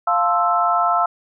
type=chord; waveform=sine; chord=F major seventh; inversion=none; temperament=equal; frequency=698.5 / 880 / 1046.5 / 1318.5 Hz; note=F5 / A5 / C6 / E6; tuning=0 / 0 / 0 / 0 cents; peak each=-19 / -24 / -23 / -18 dBFS; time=0.07-1.06 s; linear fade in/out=5 ms; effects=none